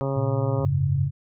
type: harmonic tone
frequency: 136.4 Hz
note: C#3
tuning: 28 cents flat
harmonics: 1 / 2 / 3 / 4 / 5 / 6 / 7 / 8 / 9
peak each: -26 / -32 / -31 / -29 / -39 / -40 / -38 / -42 / -40 dBFS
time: 0.01-0.65 s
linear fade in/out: 0 ms
type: tone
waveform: sine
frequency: 116.54 Hz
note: A#2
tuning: in tune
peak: -24 dBFS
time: 0.16-0.61 s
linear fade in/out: 10 ms
type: chord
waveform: sine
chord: F# suspended second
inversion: none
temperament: just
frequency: 92.5 / 104.06 / 138.75 Hz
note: F#2 / G#2 / C#3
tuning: 0 / +4 / +2 cents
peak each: -26 / -27 / -21 dBFS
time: 0.58-1.11 s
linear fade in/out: 50 ms
effects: none